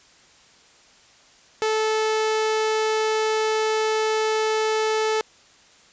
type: tone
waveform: sawtooth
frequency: 436.3 Hz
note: A4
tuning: 15 cents flat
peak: -16 dBFS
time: 1.62-5.21 s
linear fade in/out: 0 ms
effects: white hiss -53 dBFS RMS until 5.92 s + resampled to 16000 Hz